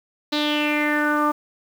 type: tone with low-pass filter sweep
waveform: sawtooth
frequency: 298 Hz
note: D4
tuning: 25 cents sharp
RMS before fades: -21 dBFS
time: 0.32-1.32 s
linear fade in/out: 10 ms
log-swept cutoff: 4100 to 1100 Hz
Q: 5.9
effects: 7-bit